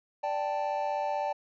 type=chord; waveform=triangle; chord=D suspended fourth; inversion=none; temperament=equal; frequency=587.3 / 784 / 880 Hz; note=D5 / G5 / A5; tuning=0 / 0 / 0 cents; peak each=-31 dBFS; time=0.23-1.33 s; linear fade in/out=10 ms; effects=resampled to 16000 Hz